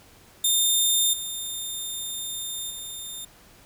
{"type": "tone with level steps", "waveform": "15% pulse", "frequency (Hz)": 3625, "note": "A#7", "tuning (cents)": -49, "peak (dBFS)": [-12, -23, -27], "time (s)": [0.44, 3.25], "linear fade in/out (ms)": 5, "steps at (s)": [1.13, 2.7], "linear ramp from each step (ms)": 5, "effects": ["pink hiss -53 dBFS RMS until 3.65 s"]}